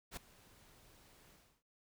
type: noise with ADSR envelope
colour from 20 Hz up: pink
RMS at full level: -43 dBFS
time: 0.11-1.63 s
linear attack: 59 ms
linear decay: 6 ms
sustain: -21 dB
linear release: 310 ms
effects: none